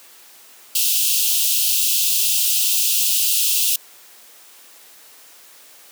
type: high-pass noise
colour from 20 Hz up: white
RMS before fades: -18 dBFS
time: 0.75-3.76 s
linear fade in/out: 5 ms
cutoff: 2600 Hz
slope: 96 dB/octave
effects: white hiss -46 dBFS RMS until 5.91 s + high-pass 300 Hz 12 dB/octave